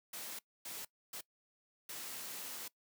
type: noise bursts at uneven times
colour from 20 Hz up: white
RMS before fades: -45 dBFS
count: 4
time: 0.13-0.39 / 0.65-0.85 / 1.13-1.21 / 1.89-2.68 s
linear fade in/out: 5 ms
effects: noise-tail reverb RT60 0.1 s tail -21 dB re dry + high-pass 150 Hz 12 dB/octave